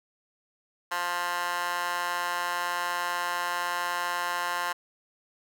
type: tone with high-pass filter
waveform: 15% pulse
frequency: 175.8 Hz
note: F3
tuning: 12 cents sharp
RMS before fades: -30 dBFS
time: 0.91-4.73 s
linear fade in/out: 10 ms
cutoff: 1100 Hz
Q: 8.2
effects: none